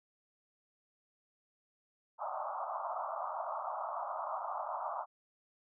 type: band-pass noise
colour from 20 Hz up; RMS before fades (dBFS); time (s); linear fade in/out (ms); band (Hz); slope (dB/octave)
pink; -39; 2.18-5.06; 50; 610 to 1300; 96
effects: none